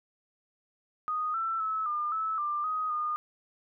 sine tone with pitch steps, 1241 / 1335 / 1298 / 1205 / 1304 / 1190 / 1255 / 1221 Hz, D#6 / E6 / E6 / D6 / E6 / D6 / D#6 / D#6, -5 / +22 / -27 / +44 / -19 / +22 / +15 / -33 cents, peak -28 dBFS, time 1.08-3.16 s, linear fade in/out 0 ms, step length 260 ms, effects none

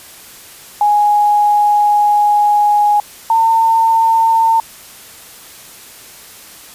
sine tone pair in turn, 830.6 / 903.8 Hz, G#5 / A5, 0 / +46 cents, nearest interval minor second, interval 146 cents, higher second, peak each -8 dBFS, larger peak neither, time 0.81-3 / 3.3-4.6 s, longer first, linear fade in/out 2 ms, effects white hiss -37 dBFS RMS until 6.74 s + resampled to 32000 Hz

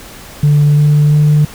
sine tone with pitch steps, 146.83 / 148.19 / 149.57 Hz, D3 / D3 / D3, 0 / +16 / +32 cents, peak -4 dBFS, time 0.43-1.45 s, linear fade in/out 5 ms, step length 340 ms, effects tanh soft clip ceiling -3 dBFS + pink hiss -33 dBFS RMS until 1.54 s

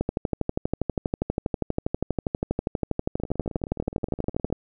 two click trains, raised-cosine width 2 ms, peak -10 / -22 dBFS, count 57 / 26, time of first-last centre 0.01-4.526 / 3.2-4.502 s, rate 12.4 / 19.2 Hz, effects none

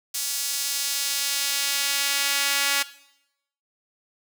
sawtooth tone with high-pass filter sweep, 280.7 Hz, C#4, 22 cents sharp, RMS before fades -25 dBFS, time 0.14-2.83 s, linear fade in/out 10 ms, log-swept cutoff 6000 to 2000 Hz, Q 0.81, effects noise-tail reverb RT60 0.8 s tail -17 dB re dry

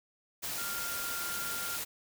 sine tone in noise, 1396.9 Hz, F6, in tune, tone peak -39 dBFS, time 0.57-1.78 s, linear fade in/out 20 ms, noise white, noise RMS -37 dBFS, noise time 0.42-1.85 s, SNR -5 dB, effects none

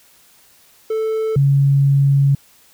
triangle / sine tone pair in turn, 440 / 139.23 Hz, A4 / C#3, 0 / +8 cents, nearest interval octave + minor sixth, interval 1992 cents, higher first, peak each -15 / -10 dBFS, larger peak second, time 0.9-1.36 / 1.36-2.35 s, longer second, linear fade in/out 5 ms, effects white hiss -51 dBFS RMS until 2.73 s

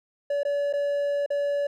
triangle tone with dropouts, 572 Hz, D5, 46 cents flat, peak -21 dBFS, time 0.3-1.67 s, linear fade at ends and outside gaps 5 ms, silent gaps 0.433-0.45 / 0.728-0.735 / 1.262-1.303 s, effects none

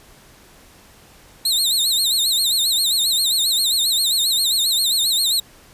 sawtooth tone with vibrato, 3952 Hz, B7, in tune, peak -13 dBFS, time 1.45-5.4 s, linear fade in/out 5 ms, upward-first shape sine, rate 7.5 Hz, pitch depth 160 cents each way, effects pink hiss -48 dBFS RMS until 5.73 s + resampled to 32000 Hz

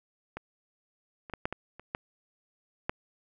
clicks, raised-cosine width 0.5 ms, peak -22 / -29 / -19 / -14 / -19 / -30 / -16 / -13 dBFS, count 8, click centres 0.37 / 1.298 / 1.337 / 1.455 / 1.526 / 1.796 / 1.949 / 2.895 s, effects none

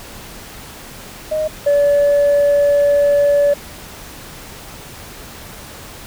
sine tone pair in turn, 620 / 574.6 Hz, D#5 / D5, -6 / -38 cents, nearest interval minor second, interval 132 cents, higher first, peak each -15 / -8 dBFS, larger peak second, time 1.31-1.48 / 1.66-3.54 s, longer second, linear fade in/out 10 ms, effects tanh soft clip ceiling -8 dBFS + pink hiss -35 dBFS RMS until 6.06 s

